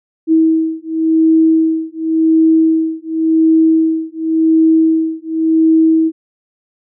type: beating tone pair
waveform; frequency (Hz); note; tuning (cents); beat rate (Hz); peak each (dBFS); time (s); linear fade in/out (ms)
sine; 321.1 / 322.01; E4 / E4; -45 / -40; 0.91; -12; 0.27-6.12; 50
effects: none

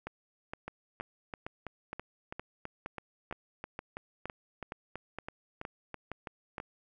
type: two click trains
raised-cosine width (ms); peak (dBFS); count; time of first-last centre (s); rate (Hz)
0.5; -23 / -24; 15 / 19; 0.07-6.582 / 0.68-6.601; 2.15 / 3.04
effects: none

